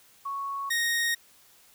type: tone pair in turn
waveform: sine / sawtooth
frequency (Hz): 1108.7 / 1864.6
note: C#6 / A#6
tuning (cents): 0 / 0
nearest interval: major sixth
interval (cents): 900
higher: second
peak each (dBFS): -30 / -21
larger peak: second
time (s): 0.25-0.7 / 0.7-1.15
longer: neither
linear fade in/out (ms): 10
effects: white hiss -58 dBFS RMS until 1.74 s